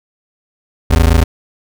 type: tone pair together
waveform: square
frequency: 54.94 / 82.41 Hz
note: A1 / E2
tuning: -2 / 0 cents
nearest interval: perfect fifth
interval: 702 cents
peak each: -11 dBFS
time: 0.9-1.24 s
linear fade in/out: 10 ms
effects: none